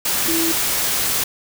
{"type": "tone in noise", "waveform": "sine", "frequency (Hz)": 329.6, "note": "E4", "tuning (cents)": 0, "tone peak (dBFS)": -20, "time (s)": [0.28, 0.52], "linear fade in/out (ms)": 5, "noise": "white", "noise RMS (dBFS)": -20, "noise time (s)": [0.05, 1.24], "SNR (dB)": -3, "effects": []}